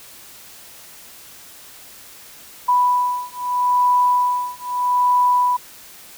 sine beating tone pair, 987.8 / 988.59 Hz, B5 / B5, 0 / +1 cents, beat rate 0.79 Hz, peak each -18 dBFS, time 2.68-5.57 s, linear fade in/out 10 ms, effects white hiss -42 dBFS RMS until 6.17 s

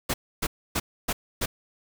pink noise bursts, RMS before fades -26 dBFS, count 5, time 0.09-1.46 s, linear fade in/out 10 ms, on 50 ms, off 280 ms, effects none

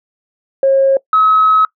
sine tone pair in turn, 541 / 1281.5 Hz, C#5 / E6, -42 / -49 cents, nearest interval octave + minor third, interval 1493 cents, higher second, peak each -6 dBFS, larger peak neither, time 0.63-0.97 / 1.13-1.65 s, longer second, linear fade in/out 2 ms, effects noise-tail reverb RT60 0.1 s tail -22 dB re dry + tanh soft clip ceiling -2 dBFS

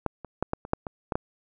clicks, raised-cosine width 1 ms, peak -11 / -24 / -11 / -12 / -24 / -8 / -19 / -13 / -11 dBFS, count 9, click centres 0.063 / 0.247 / 0.426 / 0.534 / 0.651 / 0.734 / 0.868 / 1.122 / 1.155 s, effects none

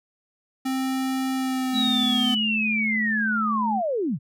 square tone with pitch glide, 263 to 251 Hz, C4 to B3, +9 to +28 cents, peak -24 dBFS, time 0.65-2.35 s, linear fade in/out 10 ms, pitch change -81 cents, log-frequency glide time 1.33-2.22 s
sine tone, 216.9 Hz, A3, 25 cents flat, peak -25 dBFS, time 1.72-3.82 s, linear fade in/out 50 ms
sine linear sweep, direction down, 3951 to 110 Hz, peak -22 dBFS, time 1.73-4.19 s, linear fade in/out 50 ms
effects none

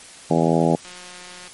harmonic tone, 82.41 Hz, E2, in tune, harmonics 2 / 3 / 4 / 5 / 6 / 7 / 8 / 9 / 10, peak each -20 / -22 / -23 / -24 / -25 / -25 / -26 / -27 / -27 dBFS, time 0.3-0.76 s, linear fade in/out 10 ms
click train, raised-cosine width 0.2 ms, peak -23 dBFS, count 114, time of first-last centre 0.85-1.478 s, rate 180 Hz
effects white hiss -42 dBFS RMS until 1.53 s + MP3 48 kbps

